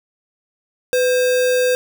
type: tone with sample-and-hold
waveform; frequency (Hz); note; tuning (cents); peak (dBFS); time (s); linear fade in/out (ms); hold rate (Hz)
sine; 501; B4; +25; -13; 0.93-1.75; 0; 2100
effects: none

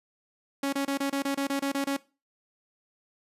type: tone bursts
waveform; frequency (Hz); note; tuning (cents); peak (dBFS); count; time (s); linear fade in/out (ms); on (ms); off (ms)
sawtooth; 277.2; C#4; 0; -22; 11; 0.63-1.967; 5; 97; 27
effects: noise-tail reverb RT60 0.3 s tail -19 dB re dry + resampled to 32000 Hz

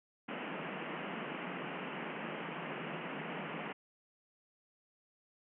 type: band-pass noise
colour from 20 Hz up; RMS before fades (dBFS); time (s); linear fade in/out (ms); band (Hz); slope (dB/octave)
pink; -42; 0.28-3.73; 10; 150 to 3000; 96
effects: none

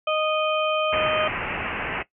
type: harmonic tone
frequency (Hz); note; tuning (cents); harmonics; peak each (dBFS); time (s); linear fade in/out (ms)
620; D#5; -6; 1 / 2 / 4 / 5; -23 / -26 / -29 / -30; 0.07-1.28; 5
type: low-pass noise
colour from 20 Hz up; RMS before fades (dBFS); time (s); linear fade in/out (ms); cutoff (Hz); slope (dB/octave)
white; -29; 0.92-2.03; 10; 2800; 96
effects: noise-tail reverb RT60 0.1 s tail -17 dB re dry

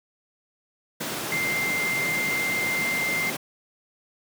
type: high-pass noise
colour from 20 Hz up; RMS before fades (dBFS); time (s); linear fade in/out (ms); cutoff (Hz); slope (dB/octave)
pink; -31; 1-3.37; 10; 140; 24
type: tone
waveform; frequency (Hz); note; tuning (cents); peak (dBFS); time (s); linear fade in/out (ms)
sine; 2093; C7; 0; -24; 1.32-3.3; 2
effects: none

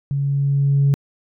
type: tone with level ramp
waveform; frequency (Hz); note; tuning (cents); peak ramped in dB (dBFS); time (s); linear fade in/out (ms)
sine; 140; C#3; +18; -18 to -10; 0.11-0.94; 0
effects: tanh soft clip ceiling -9 dBFS

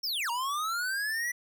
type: linear two-way sweep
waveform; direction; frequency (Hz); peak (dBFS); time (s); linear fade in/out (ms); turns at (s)
square; down then up; 5588 to 920 to 1973; -30; 0.03-1.32; 10; 0.3
effects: none

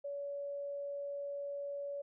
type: tone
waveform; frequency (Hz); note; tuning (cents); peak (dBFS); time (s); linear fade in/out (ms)
sine; 567; C#5; +39; -38; 0.04-2.02; 10
effects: none

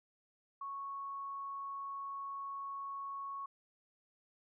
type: tone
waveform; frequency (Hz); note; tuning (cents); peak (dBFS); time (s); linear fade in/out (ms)
sine; 1106; C#6; -4; -40; 0.61-3.46; 5
effects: none

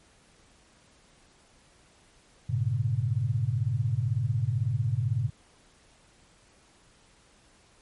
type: chord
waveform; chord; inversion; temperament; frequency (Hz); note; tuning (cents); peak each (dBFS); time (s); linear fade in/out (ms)
sine; G diminished; none; equal with one note detuned; 100.58 / 116.54 / 138.59; G2 / Bb2 / Db3; +45 / 0 / 0; -30 / -27 / -30; 2.49-5.3; 10
effects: pink hiss -60 dBFS RMS until 7.81 s + MP3 48 kbps

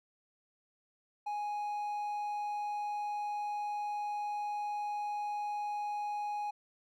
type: tone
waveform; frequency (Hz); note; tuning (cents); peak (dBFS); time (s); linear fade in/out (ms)
triangle; 830.6; G#5; 0; -32; 1.26-6.51; 10
effects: none

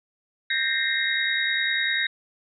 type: tone cluster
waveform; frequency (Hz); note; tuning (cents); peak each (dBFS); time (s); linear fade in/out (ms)
sine; 1585 / 1827 / 1897 / 2102 / 3776; G6 / A#6 / A#6 / C7 / A#7; +19 / -35 / +30 / +7 / +22; -29 / -27 / -30 / -29 / -27; 0.5-2.07; 5
effects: none

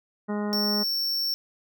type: harmonic tone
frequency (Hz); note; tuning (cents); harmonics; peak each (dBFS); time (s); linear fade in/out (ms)
207.7; G#3; 0; 1 / 2 / 3 / 4 / 5 / 6 / 7 / 9; -27 / -33 / -37 / -39 / -41 / -43 / -44 / -46; 0.28-0.84; 20
type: tone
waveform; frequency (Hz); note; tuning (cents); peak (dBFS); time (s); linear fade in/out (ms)
square; 5450; F8; -43; -25; 0.53-1.34; 0
effects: none

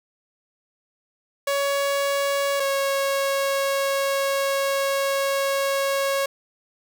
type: tone pair in turn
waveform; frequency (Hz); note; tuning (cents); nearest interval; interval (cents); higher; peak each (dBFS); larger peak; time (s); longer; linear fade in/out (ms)
sawtooth; 560 / 550.4; C#5 / C#5; +18 / -12; unison; 30; first; -17; neither; 1.47-2.6 / 2.6-6.26; second; 5
effects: none

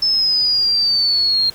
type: exponential sweep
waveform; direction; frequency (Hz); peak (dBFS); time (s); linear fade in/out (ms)
sine; down; 5274 to 4200; -13; 0.02-1.5; 5
effects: pink hiss -41 dBFS RMS until 1.54 s

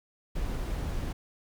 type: noise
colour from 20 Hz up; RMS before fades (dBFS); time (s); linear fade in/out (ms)
brown; -32; 0.35-1.13; 10
effects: none

